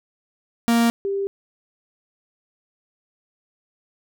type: tone pair in turn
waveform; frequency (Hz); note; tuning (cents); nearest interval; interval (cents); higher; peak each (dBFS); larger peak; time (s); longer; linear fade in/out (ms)
45% pulse / sine; 233.1 / 395.3; A#3 / G4; 0 / +15; major sixth; 915; second; -15 / -21; first; 0.68-0.9 / 1.05-1.27; neither; 0
effects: none